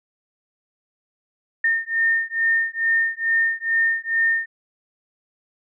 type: beating tone pair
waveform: sine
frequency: 1820 / 1822.3 Hz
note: A#6 / A#6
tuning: -42 / -40 cents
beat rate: 2.3 Hz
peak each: -21 dBFS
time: 1.64-4.46 s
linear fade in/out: 5 ms
effects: none